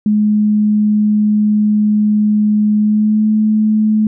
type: tone with pitch glide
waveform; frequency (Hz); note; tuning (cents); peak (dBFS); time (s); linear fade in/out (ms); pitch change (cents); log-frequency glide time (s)
sine; 210.8 to 215.1; G#3 to A3; +26 to -39; -9; 0.06-4.07; 2; +35; 2.78-3.27
effects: none